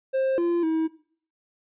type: tone with pitch steps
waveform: triangle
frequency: 530 / 343.8 / 320.7 Hz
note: C5 / F4 / E4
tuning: +22 / -27 / -48 cents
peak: -19 dBFS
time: 0.13-0.88 s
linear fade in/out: 20 ms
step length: 250 ms
effects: noise-tail reverb RT60 0.5 s tail -17 dB re dry + resampled to 8000 Hz